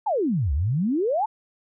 sine exponential two-way sweep, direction down then up, 920 to 65 to 920 Hz, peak -20 dBFS, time 0.06-1.26 s, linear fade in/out 10 ms, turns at 0.53 s, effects none

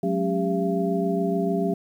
sine tone cluster, 183.2 / 210.2 / 276 / 397.5 / 678 Hz, F#3 / G#3 / C#4 / G4 / E5, -17 / +21 / -7 / +24 / +49 cents, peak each -25 / -32 / -29 / -26 / -29 dBFS, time 0.03-1.74 s, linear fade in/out 5 ms, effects 9-bit

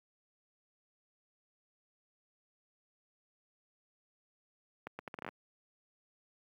accelerating click train, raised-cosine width 0.5 ms, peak -26 dBFS, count 10, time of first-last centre 4.87-5.288 s, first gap 120 ms, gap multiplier 0.73, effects high-pass 150 Hz 12 dB/octave + 11-bit

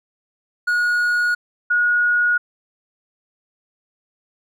triangle / sine tone pair in turn, 1448 / 1448 Hz, F#6 / F#6, -38 / -38 cents, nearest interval unison, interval 0 cents, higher neither, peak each -14 dBFS, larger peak neither, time 0.67-1.35 / 1.7-2.38 s, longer neither, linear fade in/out 10 ms, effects none

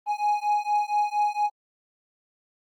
triangle beating tone pair, 830.6 / 834.9 Hz, G#5 / G#5, 0 / +9 cents, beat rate 4.3 Hz, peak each -23 dBFS, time 0.06-1.5 s, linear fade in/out 50 ms, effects Opus 24 kbps

